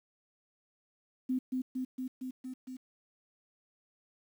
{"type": "tone with echo", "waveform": "sine", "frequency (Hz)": 256.7, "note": "C4", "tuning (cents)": -33, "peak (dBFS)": -28, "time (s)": [1.29, 1.39], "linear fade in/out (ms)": 10, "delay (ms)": 230, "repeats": 6, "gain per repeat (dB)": -2, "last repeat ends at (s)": 2.77, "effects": ["10-bit"]}